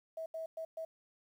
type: tone bursts at uneven times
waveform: sine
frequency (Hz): 647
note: E5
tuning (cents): -32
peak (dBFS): -38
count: 4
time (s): 0.17-0.26 / 0.34-0.46 / 0.57-0.65 / 0.77-0.85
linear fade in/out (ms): 5
effects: 11-bit